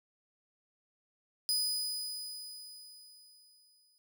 sawtooth tone with exponential decay, 4978 Hz, D#8, in tune, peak -25 dBFS, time 1.49-3.98 s, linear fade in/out 0 ms, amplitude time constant 540 ms, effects none

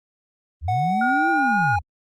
sine linear two-way sweep, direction up then down, 66.1 to 340.6 to 66.1 Hz, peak -23 dBFS, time 0.61-1.82 s, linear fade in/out 50 ms, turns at 1.3 s
triangle tone with pitch glide, 737 to 822.5 Hz, F#5 to G#5, -7 to -17 cents, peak -18 dBFS, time 0.68-1.79 s, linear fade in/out 5 ms, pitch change +190 cents, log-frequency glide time 0.85-1.6 s
sine tone, 1436 Hz, F6, 48 cents sharp, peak -21 dBFS, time 1.01-1.76 s, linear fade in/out 5 ms
effects Opus 24 kbps

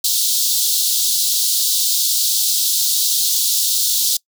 pink high-pass noise, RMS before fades -17 dBFS, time 0.04-4.17 s, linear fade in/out 5 ms, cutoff 3600 Hz, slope 48 dB/octave, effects noise-tail reverb RT60 0.1 s tail -24 dB re dry

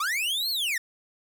45% pulse linear two-way sweep, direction up then down, 1108.7 to 4426 to 1750 Hz, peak -25 dBFS, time 0-0.78 s, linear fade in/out 5 ms, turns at 0.5 s, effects none

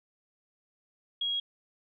sine tone, 3299 Hz, G#7, 12 cents flat, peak -28 dBFS, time 1.21-1.4 s, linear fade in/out 5 ms, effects none

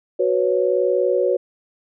sine chord, F# suspended fourth, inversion none, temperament equal, 370 / 493.9 / 554.4 Hz, F#4 / B4 / C#5, 0 / 0 / 0 cents, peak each -20 dBFS, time 0.19-1.37 s, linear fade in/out 10 ms, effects none

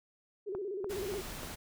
sine tone with vibrato, 392 Hz, G4, in tune, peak -35 dBFS, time 0.46-1.22 s, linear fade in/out 20 ms, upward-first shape square, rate 16 Hz, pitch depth 100 cents each way
click train, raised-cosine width 1 ms, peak -28 dBFS, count 4, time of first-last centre 0.55-1.432 s, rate 3.4 Hz
pink noise, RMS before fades -43 dBFS, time 0.89-1.56 s, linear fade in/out 20 ms
effects none

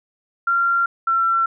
sine tone pair in turn, 1380 / 1351.6 Hz, F6 / E6, -21 / +43 cents, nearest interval unison, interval 36 cents, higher first, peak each -15 dBFS, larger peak neither, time 0.47-0.86 / 1.07-1.46 s, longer neither, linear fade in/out 5 ms, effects none

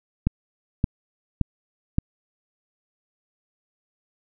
click train, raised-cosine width 5 ms, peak -7 dBFS, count 4, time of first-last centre 0.27-1.984 s, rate 1.75 Hz, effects none

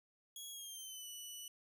15% pulse tone with pitch glide, 3325 to 2962 Hz, G#7 to F#7, +1 to +1 cents, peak -40 dBFS, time 0.36-1.48 s, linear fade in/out 2 ms, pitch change -200 cents, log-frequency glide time 0.51-1.07 s, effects none

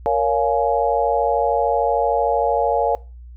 sine chord, Bb minor seventh, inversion none, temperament just, 466.2 / 559.4 / 699.2 / 839.1 Hz, Bb4 / Db5 / F5 / Ab5, 0 / +16 / +2 / +18 cents, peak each -21 dBFS, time 0.06-2.95 s, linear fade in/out 0 ms, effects noise-tail reverb RT60 0.3 s tail -21 dB re dry + added 60 Hz sine -36 dBFS peak until 3.36 s

